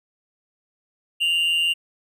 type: tone pair together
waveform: triangle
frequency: 2794 / 2960 Hz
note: F7 / F#7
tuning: 0 / 0 cents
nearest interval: minor second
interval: 100 cents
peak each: -17 / -26 dBFS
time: 1.2-1.74 s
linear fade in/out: 20 ms
effects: none